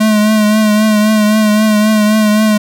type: tone with vibrato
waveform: square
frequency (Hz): 213.7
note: G#3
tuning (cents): +50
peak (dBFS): -8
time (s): 0-2.58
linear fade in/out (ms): 10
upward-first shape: triangle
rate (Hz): 3.8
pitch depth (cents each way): 40
effects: none